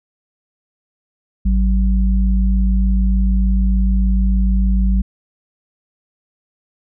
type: tone pair together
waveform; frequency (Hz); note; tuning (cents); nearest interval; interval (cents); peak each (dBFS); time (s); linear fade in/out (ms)
sine; 53.35 / 190.1; G#1 / F#3; +47 / +47; octave + minor seventh; 2200; -12 / -19; 1.45-5.02; 10
effects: none